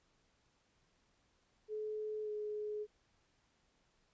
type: tone with pitch glide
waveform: sine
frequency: 428.5 to 421.9 Hz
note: A4 to G#4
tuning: -46 to +27 cents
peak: -38 dBFS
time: 1.68-2.87 s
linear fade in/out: 50 ms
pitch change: -27 cents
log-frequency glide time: 2.23-2.3 s
effects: pink hiss -75 dBFS RMS until 4.13 s + resampled to 16000 Hz